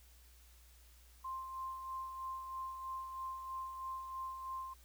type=tone with tremolo; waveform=sine; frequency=1051 Hz; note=C6; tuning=7 cents sharp; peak=-39 dBFS; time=1.24-4.74 s; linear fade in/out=10 ms; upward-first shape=sine; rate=3.1 Hz; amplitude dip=45%; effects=added 60 Hz sine -60 dBFS peak until 4.84 s + white hiss -66 dBFS RMS until 4.84 s